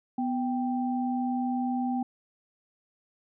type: tone pair together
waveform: sine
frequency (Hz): 248.2 / 784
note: B3 / G5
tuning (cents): +9 / 0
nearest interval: octave + minor sixth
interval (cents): 1991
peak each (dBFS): -27 / -32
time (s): 0.18-2.03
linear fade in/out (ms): 5
effects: none